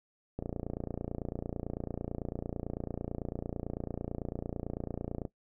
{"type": "click train", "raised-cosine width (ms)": 2, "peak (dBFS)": -22, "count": 142, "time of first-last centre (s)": [0.39, 5.252], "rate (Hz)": 29, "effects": ["noise-tail reverb RT60 0.1 s tail -17 dB re dry"]}